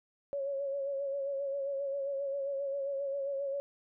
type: tone with vibrato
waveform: sine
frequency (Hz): 554.4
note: C#5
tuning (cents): 0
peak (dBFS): -32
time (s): 0.33-3.6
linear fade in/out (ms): 0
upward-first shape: sine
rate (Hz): 7.5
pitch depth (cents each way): 40
effects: none